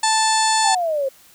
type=harmonic tone; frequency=880 Hz; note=A5; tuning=in tune; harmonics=1 / 2 / 3 / 4 / 5 / 6 / 7 / 8 / 9 / 10; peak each=-17 / -25 / -31 / -28 / -24 / -31 / -35 / -25 / -32 / -27 dBFS; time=0.03-0.75 s; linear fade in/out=5 ms
type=exponential sweep; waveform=sine; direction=down; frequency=834 to 523.3 Hz; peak=-18 dBFS; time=0.64-1.09 s; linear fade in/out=10 ms
effects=white hiss -50 dBFS RMS until 1.34 s

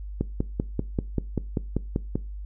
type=click train; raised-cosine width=3 ms; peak=-11 dBFS; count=11; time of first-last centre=0.21-2.156 s; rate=5.14 Hz; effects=noise-tail reverb RT60 0.3 s tail -21 dB re dry + added 50 Hz sine -33 dBFS peak until 2.45 s

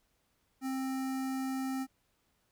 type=tone with notch filter; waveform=square; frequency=264 Hz; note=C4; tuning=16 cents sharp; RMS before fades=-35 dBFS; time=0.61-1.87 s; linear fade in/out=50 ms; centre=3300 Hz; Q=1.4; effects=pink hiss -75 dBFS RMS until 2.51 s

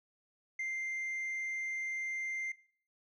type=tone with tanh clipping; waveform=sine; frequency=2093 Hz; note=C7; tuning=in tune; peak=-35 dBFS; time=0.59-2.52 s; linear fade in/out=5 ms; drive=2 dB; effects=noise-tail reverb RT60 0.5 s tail -20 dB re dry

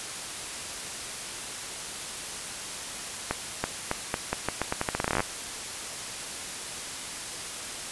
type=accelerating click train; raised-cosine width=0.5 ms; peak=-10 dBFS; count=21; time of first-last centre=3.31-5.204 s; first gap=330 ms; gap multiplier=0.83; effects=white hiss -36 dBFS RMS until 7.91 s + resampled to 24000 Hz

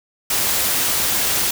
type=noise; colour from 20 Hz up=white; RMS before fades=-19 dBFS; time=0.3-1.51 s; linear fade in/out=5 ms; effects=none

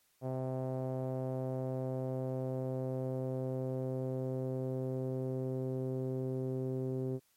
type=tone with low-pass filter sweep; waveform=sawtooth; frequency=130 Hz; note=C3; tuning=11 cents flat; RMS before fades=-36 dBFS; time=0.21-7.2 s; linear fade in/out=50 ms; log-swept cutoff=650 to 410 Hz; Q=2.8; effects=white hiss -72 dBFS RMS until 7.36 s + MP3 64 kbps

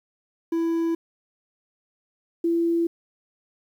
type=tone pair in turn; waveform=triangle / sine; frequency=331.6 / 336.8 Hz; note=E4 / E4; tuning=+10 / +37 cents; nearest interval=unison; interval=27 cents; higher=second; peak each=-19 dBFS; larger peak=neither; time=0.52-0.95 / 2.44-2.87 s; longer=neither; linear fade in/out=5 ms; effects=9-bit

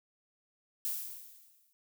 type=noise with exponential decay; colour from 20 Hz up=violet; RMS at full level=-33 dBFS; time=0.85-1.73 s; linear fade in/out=0 ms; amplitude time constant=190 ms; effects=none

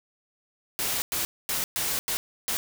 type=noise bursts at uneven times; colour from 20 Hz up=white; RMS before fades=-28 dBFS; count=6; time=0.79-1.02 / 1.12-1.25 / 1.49-1.64 / 1.76-1.99 / 2.08-2.17 / 2.48-2.57 s; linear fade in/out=0 ms; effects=none

